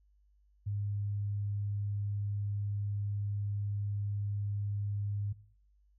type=tone; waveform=sine; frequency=102 Hz; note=G#2; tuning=31 cents flat; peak=-32 dBFS; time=0.66-5.33 s; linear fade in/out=10 ms; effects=noise-tail reverb RT60 0.5 s tail -18 dB re dry + added 50 Hz sine -64 dBFS peak until 5.98 s